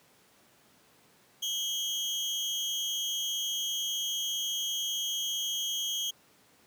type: tone pair together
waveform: 30% pulse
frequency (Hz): 3000 / 3251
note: F#7 / G#7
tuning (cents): +23 / -38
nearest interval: minor second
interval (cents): 139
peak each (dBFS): -35 / -28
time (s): 1.42-6.11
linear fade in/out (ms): 10
effects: pink hiss -62 dBFS RMS until 6.66 s + high-pass 150 Hz 12 dB/octave